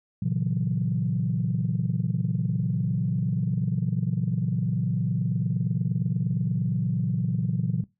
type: chord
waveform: sine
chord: F# dominant seventh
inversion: first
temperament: equal with one note detuned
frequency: 116.54 / 136.21 / 164.81 / 185 Hz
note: A#2 / C#3 / E3 / F#3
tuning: 0 / -30 / 0 / 0 cents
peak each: -28 dBFS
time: 0.22-7.84 s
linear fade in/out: 5 ms
effects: noise-tail reverb RT60 0.2 s tail -19 dB re dry + tanh soft clip ceiling -14 dBFS